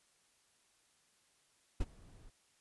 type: noise with ADSR envelope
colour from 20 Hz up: brown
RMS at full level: -33 dBFS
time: 1.8-2.3 s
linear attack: 10 ms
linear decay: 36 ms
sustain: -24 dB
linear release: 11 ms
effects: white hiss -72 dBFS RMS until 2.6 s + resampled to 24000 Hz